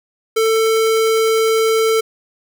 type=tone; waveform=square; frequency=445.1 Hz; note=A4; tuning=20 cents sharp; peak=-13 dBFS; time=0.36-2.01 s; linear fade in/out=10 ms; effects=none